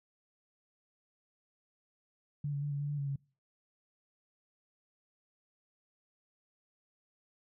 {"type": "tone with pitch steps", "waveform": "sine", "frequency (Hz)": [145.3, 141.9, 145.6, 142.2, 144.5, 146.1, 140.9, 138.8], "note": ["D3", "C#3", "D3", "C#3", "D3", "D3", "C#3", "C#3"], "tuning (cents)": [-18, 41, -15, 45, -28, -9, 29, 3], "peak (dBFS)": -32, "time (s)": [2.44, 3.16], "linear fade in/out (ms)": 5, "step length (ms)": 90, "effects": ["noise-tail reverb RT60 0.4 s tail -25 dB re dry"]}